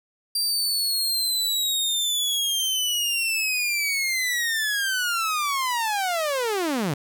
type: linear sweep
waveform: sawtooth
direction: down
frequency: 4729 to 130.81 Hz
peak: -19 dBFS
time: 0.35-6.94 s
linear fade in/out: 5 ms
effects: 10-bit